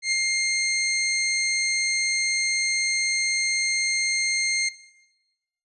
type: tone with ADSR envelope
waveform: 20% pulse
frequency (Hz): 2116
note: C7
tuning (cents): +19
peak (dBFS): -14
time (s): 0.02-4.69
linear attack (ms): 99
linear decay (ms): 16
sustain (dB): -2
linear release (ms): 6
effects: noise-tail reverb RT60 1.0 s tail -17 dB re dry + resampled to 24000 Hz